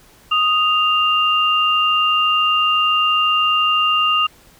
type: tone pair together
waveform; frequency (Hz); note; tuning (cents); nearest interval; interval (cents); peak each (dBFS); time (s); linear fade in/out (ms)
sine; 1243.8 / 2794; D#6 / F7; -1 / 0; octave + major second; 1401; -16; 0.31-4.27; 10
effects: pink hiss -49 dBFS RMS until 4.59 s